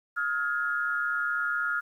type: tone cluster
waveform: sine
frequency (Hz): 1278 / 1418 / 1670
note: D#6 / F6 / G#6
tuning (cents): +46 / +26 / +9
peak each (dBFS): -34 / -27 / -35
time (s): 0.16-1.81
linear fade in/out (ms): 20
effects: 10-bit

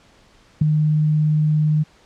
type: tone with ADSR envelope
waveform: sine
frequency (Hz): 152.9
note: D#3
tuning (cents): -30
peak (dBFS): -8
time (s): 0.61-1.84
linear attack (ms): 8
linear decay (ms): 5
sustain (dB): -6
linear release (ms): 21
effects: pink hiss -53 dBFS RMS until 2.05 s + low-pass 6000 Hz 12 dB/octave

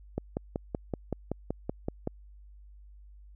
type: click train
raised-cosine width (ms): 2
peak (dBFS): -17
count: 11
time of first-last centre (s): 0.18-2.074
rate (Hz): 5.28
effects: added 50 Hz sine -49 dBFS peak until 3.35 s

